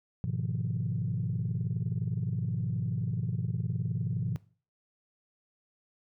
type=chord; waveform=sine; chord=F half-diminished seventh; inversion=first; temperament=equal; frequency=103.83 / 123.47 / 155.56 / 174.61 Hz; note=Ab2 / Cb3 / Eb3 / F3; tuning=0 / 0 / 0 / 0 cents; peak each=-34 / -32 / -35 / -35 dBFS; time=0.24-4.36 s; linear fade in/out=0 ms; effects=noise-tail reverb RT60 0.4 s tail -20 dB re dry + tanh soft clip ceiling -22 dBFS